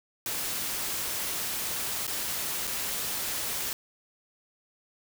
white noise with dropouts, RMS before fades -32 dBFS, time 0.26-3.73 s, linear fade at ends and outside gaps 1 ms, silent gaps 2.068-2.077 / 2.671-2.675 s, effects none

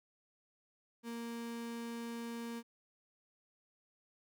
35% pulse tone, 233.1 Hz, A#3, in tune, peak -39 dBFS, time 1.03-2.63 s, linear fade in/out 50 ms, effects none

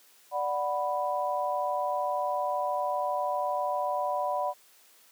sine chord, B minor, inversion first, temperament equal, 587.3 / 740 / 987.8 Hz, D5 / F#5 / B5, 0 / 0 / 0 cents, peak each -31 dBFS, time 0.31-4.54 s, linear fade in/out 50 ms, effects white hiss -59 dBFS RMS until 5.11 s + high-pass 300 Hz 12 dB/octave

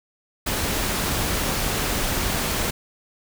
pink noise, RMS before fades -24 dBFS, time 0.46-2.71 s, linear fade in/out 10 ms, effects none

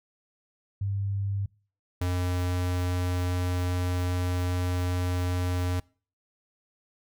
sine / square tone pair in turn, 99.3 / 89.75 Hz, G2 / F2, +23 / +48 cents, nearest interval major second, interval 175 cents, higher first, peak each -26 dBFS, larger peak neither, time 0.81-1.46 / 2.01-5.8 s, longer second, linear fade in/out 5 ms, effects noise-tail reverb RT60 0.4 s tail -24 dB re dry

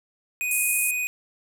square tone, 2489 Hz, D#7, in tune, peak -25 dBFS, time 0.41-1.07 s, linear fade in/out 0 ms
pink band-pass noise, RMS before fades -26 dBFS, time 0.51-0.91 s, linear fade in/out 2 ms, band 8300 to 13000 Hz, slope 48 dB/octave
effects none

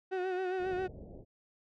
35% pulse tone with vibrato, 370 Hz, F#4, in tune, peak -30 dBFS, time 0.11-0.88 s, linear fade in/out 20 ms, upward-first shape sine, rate 7.4 Hz, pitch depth 46 cents each way
pink low-pass noise, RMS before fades -48 dBFS, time 0.58-1.25 s, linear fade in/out 50 ms, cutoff 650 Hz, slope 48 dB/octave
effects low-pass 2000 Hz 12 dB/octave

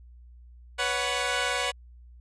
10% pulse chord, B suspended second, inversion none, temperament equal with one note detuned, 493.9 / 560.8 / 740 Hz, B4 / C#5 / F#5, 0 / +20 / 0 cents, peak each -22 dBFS, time 0.78-1.72 s, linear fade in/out 20 ms, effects added 60 Hz sine -47 dBFS peak until 2.2 s + resampled to 22050 Hz

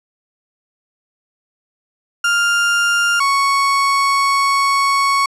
35% pulse tone pair in turn, 1400 / 1109 Hz, F6 / C#6, +4 / 0 cents, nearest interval major third, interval 404 cents, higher first, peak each -11 dBFS, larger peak neither, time 2.24-3.2 / 3.2-5.26 s, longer second, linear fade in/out 5 ms, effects low-pass 9000 Hz 12 dB/octave

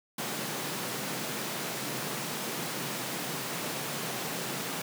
pink high-pass noise, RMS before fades -35 dBFS, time 0.18-4.82 s, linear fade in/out 5 ms, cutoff 130 Hz, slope 48 dB/octave, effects none

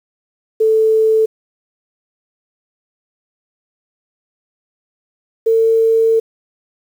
sine tone pair in turn, 440 / 450.5 Hz, A4 / A4, 0 / +41 cents, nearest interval unison, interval 41 cents, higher second, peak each -9 dBFS, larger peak neither, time 0.6-1.26 / 5.46-6.2 s, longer second, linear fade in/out 10 ms, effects 7-bit

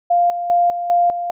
sine tone with tremolo, 698.5 Hz, F5, in tune, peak -11 dBFS, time 0.1-1.31 s, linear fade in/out 10 ms, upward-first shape square, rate 2.5 Hz, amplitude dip 65%, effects none

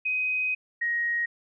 sine tone pair in turn, 2513 / 1882.6 Hz, D#7 / A#6, +17 / +17 cents, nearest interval perfect fourth, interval 500 cents, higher first, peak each -24 dBFS, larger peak neither, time 0.05-0.55 / 0.81-1.26 s, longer first, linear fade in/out 10 ms, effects none

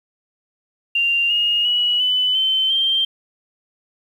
sine tone with pitch steps, 2782 / 2854 / 2927 / 3002 / 3080 / 3159 Hz, F7 / F7 / F#7 / F#7 / G7 / G7, -7 / +37 / -19 / +24 / -31 / +13 cents, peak -15 dBFS, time 0.95-3.05 s, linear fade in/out 5 ms, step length 350 ms, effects 8-bit

